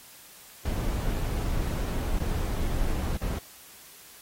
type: noise with dropouts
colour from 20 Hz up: brown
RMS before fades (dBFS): -28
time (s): 0.65-3.39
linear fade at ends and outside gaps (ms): 5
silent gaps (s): 2.189-2.2 / 3.173-3.215
effects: white hiss -50 dBFS RMS until 4.21 s + AAC 48 kbps